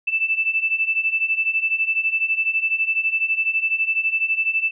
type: beating tone pair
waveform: sine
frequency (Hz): 2637 / 2649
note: E7 / E7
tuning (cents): 0 / +8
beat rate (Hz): 12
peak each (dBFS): -23 / -20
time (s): 0.07-4.71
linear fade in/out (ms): 10
effects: none